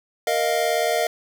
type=chord; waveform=square; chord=Bb suspended fourth; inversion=none; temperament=equal with one note detuned; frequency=466.2 / 622.3 / 700.5 Hz; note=Bb4 / Eb5 / F5; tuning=0 / 0 / +5 cents; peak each=-26 / -24 / -24 dBFS; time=0.27-1.07 s; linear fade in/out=2 ms; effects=none